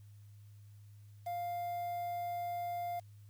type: tone with quantisation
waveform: triangle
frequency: 700 Hz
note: F5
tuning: 4 cents sharp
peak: -34 dBFS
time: 1.26-3 s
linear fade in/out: 10 ms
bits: 9
effects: added 103 Hz sine -53 dBFS peak until 3.29 s + white hiss -73 dBFS RMS until 3.29 s